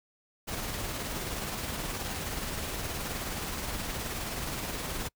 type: noise with tremolo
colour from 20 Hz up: pink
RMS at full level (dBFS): -34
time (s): 0.47-5.09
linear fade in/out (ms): 20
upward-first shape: sine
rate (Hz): 19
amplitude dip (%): 30
effects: noise-tail reverb RT60 0.1 s tail -26 dB re dry